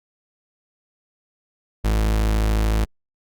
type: tone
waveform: 40% pulse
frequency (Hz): 53.6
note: A1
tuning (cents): -45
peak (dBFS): -16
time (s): 1.84-2.85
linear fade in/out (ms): 10
effects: Opus 48 kbps